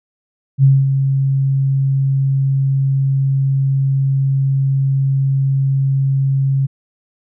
sine tone with ADSR envelope, 136 Hz, C#3, 33 cents flat, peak -5 dBFS, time 0.58-6.67 s, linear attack 55 ms, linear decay 220 ms, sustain -7 dB, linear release 18 ms, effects none

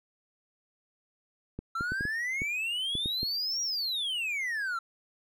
clicks, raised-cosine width 3 ms, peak -23 dBFS, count 9, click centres 1.59 / 1.809 / 1.92 / 2.009 / 2.053 / 2.419 / 2.953 / 3.059 / 3.231 s
triangle exponential two-way sweep, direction up then down, 1324 to 5740 to 1324 Hz, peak -28 dBFS, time 1.75-4.79 s, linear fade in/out 5 ms, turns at 3.62 s
effects none

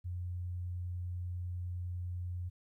sine tone, 89 Hz, F2, 33 cents sharp, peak -36 dBFS, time 0.04-2.5 s, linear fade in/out 20 ms, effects 13-bit

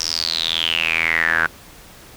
sawtooth tone with band-pass filter sweep, 82 Hz, E2, 9 cents flat, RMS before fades -20 dBFS, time 0-1.47 s, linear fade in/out 5 ms, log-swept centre 5600 to 1500 Hz, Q 9.7, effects pink hiss -43 dBFS RMS until 2.16 s

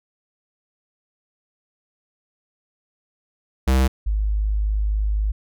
square / sine tone pair in turn, 65.41 / 51.92 Hz, C2 / G#1, 0 / 0 cents, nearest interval major third, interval 400 cents, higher first, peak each -15 / -18 dBFS, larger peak first, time 3.67-3.88 / 4.06-5.32 s, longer second, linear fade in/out 10 ms, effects none

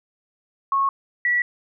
sine tone pair in turn, 1096 / 1943.8 Hz, C#6 / B6, -20 / -28 cents, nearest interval minor seventh, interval 992 cents, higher second, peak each -17 dBFS, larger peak neither, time 0.72-0.89 / 1.25-1.42 s, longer neither, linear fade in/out 2 ms, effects none

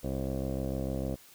15% pulse tone with low-pass filter, 66.7 Hz, C2, 34 cents sharp, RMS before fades -33 dBFS, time 0.03-1.16 s, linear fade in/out 20 ms, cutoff 490 Hz, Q 7.5, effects white hiss -56 dBFS RMS until 1.34 s

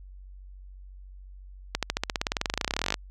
accelerating click train, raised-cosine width 0.2 ms, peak -8 dBFS, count 30, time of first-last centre 1.75-2.942 s, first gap 77 ms, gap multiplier 0.95, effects added 47 Hz sine -43 dBFS peak until 3.1 s

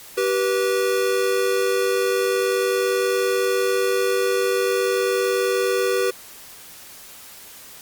square tone pair together, 386.5 / 486.9 Hz, G4 / B4, -24 / -25 cents, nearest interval major third, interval 399 cents, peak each -22 dBFS, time 0.17-6.11 s, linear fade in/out 10 ms, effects white hiss -42 dBFS RMS until 7.81 s + Opus 48 kbps

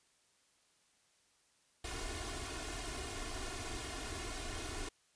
pink noise with comb filter, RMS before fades -42 dBFS, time 1.84-4.89 s, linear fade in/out 5 ms, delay 2.8 ms, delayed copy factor +1, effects white hiss -72 dBFS RMS until 5.15 s + resampled to 22050 Hz

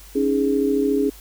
sine chord, C# suspended second, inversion none, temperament equal, 277.2 / 311.1 / 415.3 Hz, C#4 / D#4 / G#4, 0 / 0 / 0 cents, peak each -20 / -25 / -20 dBFS, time 0.15-1.1 s, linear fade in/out 10 ms, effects added 50 Hz sine -43 dBFS peak until 1.2 s + white hiss -46 dBFS RMS until 1.2 s

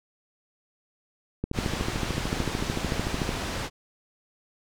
click train, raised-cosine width 3 ms, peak -14 dBFS, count 26, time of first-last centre 1.44-3.292 s, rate 13.5 Hz
pink low-pass noise, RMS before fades -32 dBFS, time 1.53-3.7 s, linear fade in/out 50 ms, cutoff 6300 Hz, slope 12 dB/octave
effects none

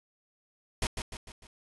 pink noise with echo, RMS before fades -29 dBFS, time 0.82-0.87 s, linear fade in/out 2 ms, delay 150 ms, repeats 4, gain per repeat -6 dB, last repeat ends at 1.47 s, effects resampled to 24000 Hz

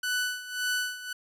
sawtooth tone with tremolo, 1491 Hz, F#6, 13 cents sharp, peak -22 dBFS, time 0.03-1.13 s, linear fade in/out 5 ms, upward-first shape sine, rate 1.8 Hz, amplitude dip 80%, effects resampled to 32000 Hz

